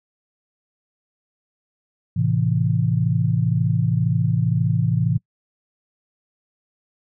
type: chord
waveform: sine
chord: A minor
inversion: none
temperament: just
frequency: 110 / 132 / 165 Hz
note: A2 / C3 / E3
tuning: 0 / +16 / +2 cents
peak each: -21 dBFS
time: 2.16-5.18 s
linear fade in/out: 10 ms
effects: noise-tail reverb RT60 0.1 s tail -25 dB re dry